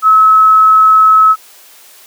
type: tone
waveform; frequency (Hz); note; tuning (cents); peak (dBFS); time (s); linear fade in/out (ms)
sine; 1291; E6; -37; -3; 0.02-1.36; 50
effects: white hiss -40 dBFS RMS until 2.06 s + high-pass 400 Hz 12 dB/octave